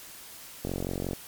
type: click train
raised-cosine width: 2 ms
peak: -18 dBFS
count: 23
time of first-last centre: 0.65-1.132 s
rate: 45.6 Hz
effects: white hiss -46 dBFS RMS until 1.27 s + MP3 96 kbps